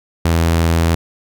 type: tone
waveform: sawtooth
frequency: 83 Hz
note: E2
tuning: 12 cents sharp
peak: -8 dBFS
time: 0.25-0.95 s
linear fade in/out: 5 ms
effects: none